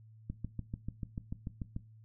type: click train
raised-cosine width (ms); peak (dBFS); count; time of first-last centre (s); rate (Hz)
5; -25; 11; 0.3-1.764; 6.83
effects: noise-tail reverb RT60 0.3 s tail -18 dB re dry + added 110 Hz sine -54 dBFS peak until 2.04 s